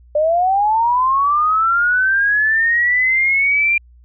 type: linear sweep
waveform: sine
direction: up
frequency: 587.3 to 2393 Hz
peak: -12 dBFS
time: 0.15-3.78 s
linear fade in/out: 5 ms
effects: added 60 Hz sine -43 dBFS peak until 4.04 s